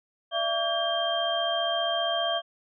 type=tone cluster; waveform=sine; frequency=601 / 676 / 1141 / 1602 / 3180 Hz; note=D5 / E5 / C#6 / G6 / G7; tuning=+40 / +43 / +50 / +37 / +24 cents; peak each=-36 / -27 / -34 / -36 / -29 dBFS; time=0.31-2.42 s; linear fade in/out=50 ms; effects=none